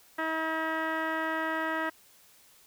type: tone with low-pass filter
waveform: 15% pulse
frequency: 320 Hz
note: D#4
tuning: 49 cents sharp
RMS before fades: -31 dBFS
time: 0.18-1.9 s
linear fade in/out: 10 ms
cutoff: 1900 Hz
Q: 8.8
effects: white hiss -59 dBFS RMS until 2.66 s